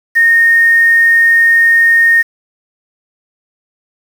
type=tone with quantisation; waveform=sine; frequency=1844 Hz; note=A#6; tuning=19 cents flat; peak=-5 dBFS; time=0.15-2.23 s; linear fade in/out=20 ms; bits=5; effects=none